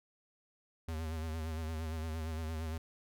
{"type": "tone with vibrato", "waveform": "square", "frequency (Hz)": 80, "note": "D#2", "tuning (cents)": 49, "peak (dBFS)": -37, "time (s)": [0.88, 2.78], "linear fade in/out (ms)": 5, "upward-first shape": "sine", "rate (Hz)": 8.7, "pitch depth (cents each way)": 52, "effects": []}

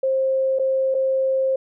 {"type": "tone with dropouts", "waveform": "sine", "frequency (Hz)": 530, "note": "C5", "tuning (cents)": 22, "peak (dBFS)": -17, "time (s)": [0.03, 1.56], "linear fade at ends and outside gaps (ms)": 5, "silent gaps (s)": [[0.588, 0.595], [0.944, 0.948]], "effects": []}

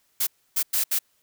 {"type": "noise bursts at uneven times", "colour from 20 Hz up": "blue", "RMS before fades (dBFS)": -23, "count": 4, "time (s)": [[0.2, 0.27], [0.56, 0.63], [0.73, 0.84], [0.91, 0.99]], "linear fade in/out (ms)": 10, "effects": ["white hiss -67 dBFS RMS until 1.22 s"]}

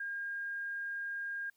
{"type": "tone", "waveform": "sine", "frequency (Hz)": 1615, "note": "G#6", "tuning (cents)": -49, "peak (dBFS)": -36, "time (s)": [0, 1.5], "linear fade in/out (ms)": 5, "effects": ["white hiss -75 dBFS RMS until 1.56 s"]}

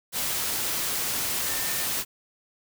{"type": "tone in noise", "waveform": "sine", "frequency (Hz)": 1803, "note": "A6", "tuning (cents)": 42, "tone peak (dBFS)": -38, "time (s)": [1.45, 1.88], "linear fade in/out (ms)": 50, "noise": "white", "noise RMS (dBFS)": -28, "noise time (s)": [0.12, 2.05], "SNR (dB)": -13, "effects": []}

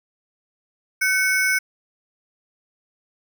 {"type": "ring-modulated tone", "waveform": "square", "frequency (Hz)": 1864.7, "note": "A#6", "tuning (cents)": 0, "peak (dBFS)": -15, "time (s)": [1.01, 1.59], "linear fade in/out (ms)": 10, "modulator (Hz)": 347, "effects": []}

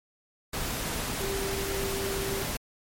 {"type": "tone in noise", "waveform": "sine", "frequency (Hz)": 392, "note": "G4", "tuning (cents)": 0, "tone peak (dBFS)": -32, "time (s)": [1.2, 2.43], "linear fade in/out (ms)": 5, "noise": "pink", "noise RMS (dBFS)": -32, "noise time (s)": [0.53, 2.57], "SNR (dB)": -3, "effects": ["MP3 64 kbps"]}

